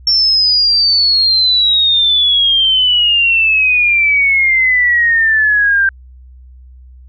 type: exponential sweep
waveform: sine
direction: down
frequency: 5440 to 1568 Hz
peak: -8 dBFS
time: 0.07-5.89 s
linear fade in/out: 2 ms
effects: added 63 Hz sine -35 dBFS peak until 7.08 s